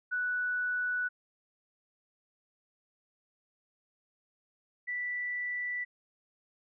sine tone pair in turn, 1480 / 1968.7 Hz, F#6 / B6, 0 / -6 cents, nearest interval perfect fourth, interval 494 cents, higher second, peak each -29 / -32 dBFS, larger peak first, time 0.11-1.09 / 4.87-5.85 s, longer neither, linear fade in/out 20 ms, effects none

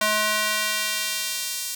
square tone with high-pass filter sweep, 213 Hz, G#3, 44 cents sharp, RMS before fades -25 dBFS, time 0.01-1.75 s, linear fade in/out 5 ms, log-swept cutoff 870 to 5700 Hz, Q 0.71, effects none

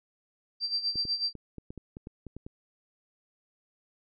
sine tone with tremolo, 4699 Hz, D8, in tune, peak -25 dBFS, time 0.6-1.33 s, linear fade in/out 50 ms, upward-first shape sine, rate 8.1 Hz, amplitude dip 75%
clicks, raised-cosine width 3 ms, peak -28 dBFS, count 11, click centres 0.957 / 1.053 / 1.353 / 1.583 / 1.705 / 1.777 / 1.969 / 2.071 / 2.267 / 2.366 / 2.465 s
effects none

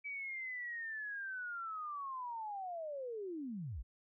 sine linear sweep, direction down, 2299 to 41.48 Hz, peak -40 dBFS, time 0.04-3.83 s, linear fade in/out 20 ms, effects none

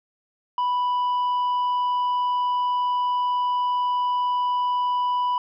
triangle tone with tanh clipping, 987.8 Hz, B5, in tune, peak -21 dBFS, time 0.58-5.38 s, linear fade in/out 2 ms, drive 8 dB, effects none

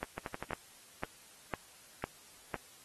two click trains, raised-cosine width 0.5 ms, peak -20 / -23 dBFS, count 6 / 5, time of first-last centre 0.03-2.543 / 0.18-0.508 s, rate 1.99 / 12.2 Hz, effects white hiss -58 dBFS RMS until 2.84 s + AAC 32 kbps

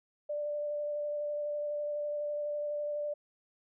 sine tone with vibrato, 590 Hz, D5, 8 cents sharp, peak -32 dBFS, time 0.29-3.14 s, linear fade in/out 10 ms, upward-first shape square, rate 12 Hz, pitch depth 9 cents each way, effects none

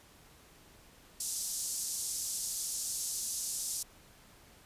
pink band-pass noise, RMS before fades -37 dBFS, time 1.2-3.83 s, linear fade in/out 5 ms, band 5700 to 11000 Hz, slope 24 dB/octave, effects pink hiss -59 dBFS RMS until 4.65 s + resampled to 32000 Hz

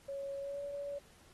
sine tone with pitch glide, 554.4 to 568.3 Hz, C#5 to C#5, 0 to +43 cents, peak -38 dBFS, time 0.08-0.99 s, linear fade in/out 10 ms, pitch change +43 cents, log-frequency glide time 0.39-0.61 s, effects pink hiss -63 dBFS RMS until 1.33 s + AAC 32 kbps

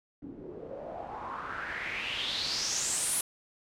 white noise with low-pass filter sweep, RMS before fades -35 dBFS, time 0.22-3.21 s, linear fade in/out 2 ms, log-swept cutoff 280 to 11000 Hz, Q 4.9, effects none

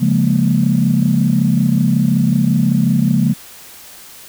sine chord, Bb minor seventh, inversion first, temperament equal, 138.59 / 174.61 / 207.7 / 233.1 Hz, Db3 / F3 / Ab3 / Bb3, 0 / 0 / 0 / 0 cents, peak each -16 dBFS, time 0-3.34 s, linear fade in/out 20 ms, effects tanh soft clip ceiling -1 dBFS + white hiss -38 dBFS RMS until 4.28 s

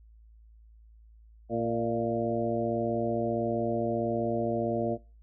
harmonic tone with a mistuned harmonic, 115.4 Hz, A#2, 17 cents flat, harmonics 1 / 2 / 3 / 4 / 5 / 6, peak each -37 / -32 / -33 / -34 / -32 / -35 dBFS, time 1.49-4.98 s, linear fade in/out 50 ms, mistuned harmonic 5, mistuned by +41 cents, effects noise-tail reverb RT60 0.4 s tail -22 dB re dry + added 55 Hz sine -52 dBFS peak until 5.22 s

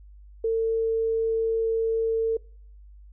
sine tone, 450.4 Hz, A4, 40 cents sharp, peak -21 dBFS, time 0.44-2.37 s, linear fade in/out 5 ms, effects noise-tail reverb RT60 0.5 s tail -24 dB re dry + added 50 Hz sine -45 dBFS peak until 3.12 s

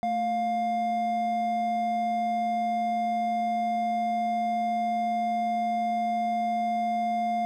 triangle tone pair together, 221.5 / 704.1 Hz, A3 / F5, +12 / +14 cents, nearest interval octave + minor sixth, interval 2002 cents, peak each -31 / -23 dBFS, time 0.03-7.45 s, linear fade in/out 0 ms, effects none

